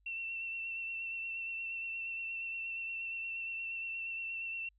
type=tone with vibrato; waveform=sine; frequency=2700 Hz; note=E7; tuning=41 cents sharp; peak=-37 dBFS; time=0.06-4.69 s; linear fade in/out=5 ms; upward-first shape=sine; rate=8.5 Hz; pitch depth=21 cents each way; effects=added 50 Hz sine -68 dBFS peak until 4.78 s